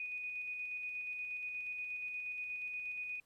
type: tone with tremolo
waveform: sine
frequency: 2480 Hz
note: D#7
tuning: 6 cents flat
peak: -38 dBFS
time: 0-3.2 s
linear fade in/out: 2 ms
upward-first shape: square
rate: 8.4 Hz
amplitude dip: 25%
effects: pink hiss -75 dBFS RMS until 3.25 s + AAC 64 kbps